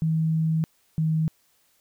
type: tone pair in turn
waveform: sine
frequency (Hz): 160 / 158.53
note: D#3 / D#3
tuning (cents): +49 / +33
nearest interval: unison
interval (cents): 16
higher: first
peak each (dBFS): -20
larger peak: neither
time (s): 0.02-0.64 / 0.98-1.28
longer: first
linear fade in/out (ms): 0
effects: white hiss -65 dBFS RMS until 1.8 s